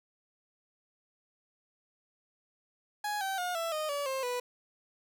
30% pulse tone with pitch steps, 833 / 772.7 / 716.8 / 665 / 616.9 / 572.3 / 530.9 / 492.5 Hz, G#5 / G5 / F5 / E5 / D#5 / D5 / C5 / B4, +5 / -25 / +45 / +15 / -15 / -45 / +25 / -5 cents, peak -29 dBFS, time 3.04-4.4 s, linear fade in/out 5 ms, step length 170 ms, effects none

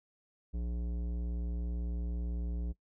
triangle tone with tanh clipping, 59 Hz, A#1, 22 cents sharp, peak -35 dBFS, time 0.53-2.73 s, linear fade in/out 20 ms, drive 18 dB, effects noise-tail reverb RT60 0.1 s tail -21 dB re dry

